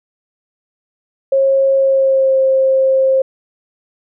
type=tone with pitch glide; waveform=sine; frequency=541 to 530.8 Hz; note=C#5 to C5; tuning=-42 to +25 cents; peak=-9 dBFS; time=1.32-3.22 s; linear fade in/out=5 ms; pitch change=-33 cents; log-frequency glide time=1.77-2.38 s; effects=none